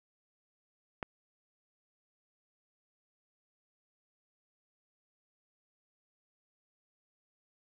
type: click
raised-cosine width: 0.5 ms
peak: -20 dBFS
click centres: 1.028 s
effects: none